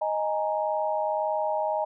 sine chord, D# suspended fourth, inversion none, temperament equal, 622.3 / 830.6 / 932.3 Hz, D#5 / G#5 / A#5, 0 / 0 / 0 cents, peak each -27 / -29 / -31 dBFS, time 0.01-1.85 s, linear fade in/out 10 ms, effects none

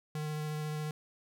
square tone with vibrato, 152.4 Hz, D#3, 36 cents flat, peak -35 dBFS, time 0.15-0.91 s, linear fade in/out 2 ms, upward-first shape square, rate 14 Hz, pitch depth 8 cents each way, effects none

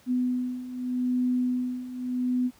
sine beating tone pair, 249.6 / 250.42 Hz, B3 / B3, +19 / +24 cents, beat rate 0.82 Hz, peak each -30 / -26 dBFS, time 0.06-2.51 s, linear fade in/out 50 ms, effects pink hiss -58 dBFS RMS until 2.59 s + high-pass 60 Hz 12 dB/octave

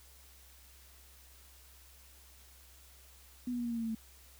sine tone with pitch steps, 246.9 / 243.2 / 239.6 / 236 / 232.5 / 229 / 225.6 / 222.3 Hz, B3 / B3 / A#3 / A#3 / A#3 / A#3 / A3 / A3, 0 / -26 / +48 / +22 / -4 / -31 / +44 / +18 cents, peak -33 dBFS, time 3.47-3.95 s, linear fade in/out 5 ms, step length 60 ms, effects added 65 Hz sine -59 dBFS peak until 4.39 s + white hiss -60 dBFS RMS until 4.39 s

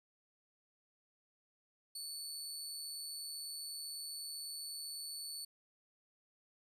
25% pulse tone, 4462 Hz, C#8, 11 cents sharp, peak -38 dBFS, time 1.95-5.45 s, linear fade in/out 5 ms, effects none

